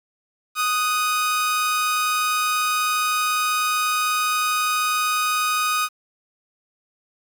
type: tone pair together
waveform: sawtooth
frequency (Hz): 1244.5 / 1487.7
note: D#6 / F#6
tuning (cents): 0 / +9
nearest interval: minor third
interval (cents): 309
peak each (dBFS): -16 / -27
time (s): 0.55-5.89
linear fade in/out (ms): 50
effects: 8-bit